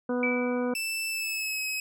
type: harmonic tone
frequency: 246.9 Hz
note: B3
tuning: in tune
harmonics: 1 / 2 / 3 / 4 / 5 / 6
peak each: -28 / -29 / -41 / -40 / -42 / -41 dBFS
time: 0.09-0.74 s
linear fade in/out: 5 ms
type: tone with exponential decay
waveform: sine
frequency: 2307 Hz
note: D7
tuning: 31 cents flat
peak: -24 dBFS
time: 0.23-0.92 s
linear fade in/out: 2 ms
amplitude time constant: 150 ms
type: tone with pitch glide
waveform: sawtooth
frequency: 2651 to 2552 Hz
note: E7 to D#7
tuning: +9 to +43 cents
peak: -26 dBFS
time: 0.75-1.8 s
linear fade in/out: 2 ms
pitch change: -66 cents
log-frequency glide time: 1.09-1.62 s
effects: none